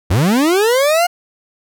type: linear sweep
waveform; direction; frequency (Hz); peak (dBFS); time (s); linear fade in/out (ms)
40% pulse; up; 73.2 to 721; -10; 0.1-1.07; 10
effects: none